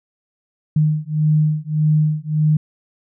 sine beating tone pair, 152.5 / 154.2 Hz, D#3 / D#3, -34 / -15 cents, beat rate 1.7 Hz, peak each -17 dBFS, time 0.76-2.57 s, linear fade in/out 5 ms, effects none

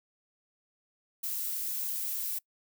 violet noise, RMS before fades -34 dBFS, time 1.23-2.39 s, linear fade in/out 10 ms, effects noise-tail reverb RT60 0.1 s tail -24 dB re dry

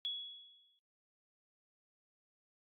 sine tone with exponential decay, 3366 Hz, G#7, 23 cents sharp, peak -34 dBFS, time 0.05-0.79 s, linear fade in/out 0 ms, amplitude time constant 160 ms, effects noise-tail reverb RT60 0.7 s tail -23 dB re dry + AAC 48 kbps

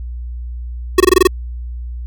square tone bursts, 370 Hz, F#4, in tune, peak -5 dBFS, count 7, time 0.98-1.273 s, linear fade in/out 5 ms, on 23 ms, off 22 ms, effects added 60 Hz sine -23 dBFS peak until 2.06 s

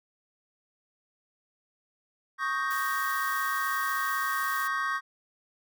triangle chord, Eb dominant seventh, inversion third, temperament equal, 1108.7 / 1244.5 / 1568 / 1864.7 Hz, Db6 / Eb6 / G6 / Bb6, 0 / 0 / 0 / 0 cents, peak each -29 / -33 / -31 / -32 dBFS, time 2.38-5.01 s, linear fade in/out 50 ms
blue noise, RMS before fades -40 dBFS, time 2.7-4.68 s, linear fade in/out 10 ms
effects none

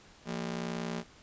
sawtooth ring-modulated tone, 200 Hz, G3, 35 cents sharp, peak -27 dBFS, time 0.25-1.04 s, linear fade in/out 50 ms, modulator 30.4 Hz, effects pink hiss -57 dBFS RMS until 1.22 s + resampled to 16000 Hz

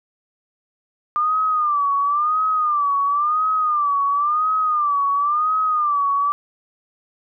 sine tone with vibrato, 1194 Hz, D6, 28 cents sharp, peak -16 dBFS, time 1.16-6.32 s, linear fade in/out 0 ms, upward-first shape sine, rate 0.96 Hz, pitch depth 110 cents each way, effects none

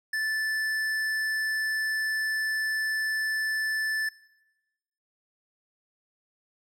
sine tone with tanh clipping, 1753 Hz, A6, 7 cents flat, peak -28 dBFS, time 0.13-4.09 s, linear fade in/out 5 ms, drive 13 dB, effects noise-tail reverb RT60 1.0 s tail -20 dB re dry

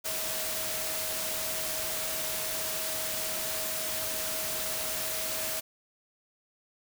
sine tone in noise, 636 Hz, D#5, 38 cents sharp, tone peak -41 dBFS, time 0.04-5.61 s, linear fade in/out 20 ms, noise white, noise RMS -33 dBFS, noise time 0.04-5.61 s, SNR -11 dB, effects none

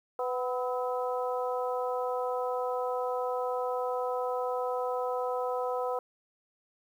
harmonic tone with a mistuned harmonic, 250 Hz, B3, 21 cents sharp, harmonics 2 / 3 / 4 / 5, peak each -31 / -35 / -37 / -39 dBFS, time 0.19-5.99 s, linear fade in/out 2 ms, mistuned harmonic 5, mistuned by +49 cents, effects 10-bit

